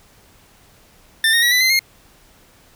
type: tone with pitch steps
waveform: 25% pulse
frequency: 1791 / 1855.2 / 1921.8 / 1990.7 / 2062 / 2136 Hz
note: A6 / A#6 / B6 / B6 / C7 / C7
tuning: +30 / -9 / -48 / +13 / -26 / +35 cents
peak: -9 dBFS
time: 1.24-1.792 s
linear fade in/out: 2 ms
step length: 92 ms
effects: pink hiss -51 dBFS RMS until 2.75 s